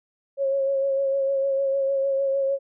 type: tone with vibrato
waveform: sine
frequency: 546 Hz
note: C#5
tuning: 26 cents flat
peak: -20 dBFS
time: 0.37-2.59 s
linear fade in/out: 50 ms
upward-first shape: sine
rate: 6.6 Hz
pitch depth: 25 cents each way
effects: none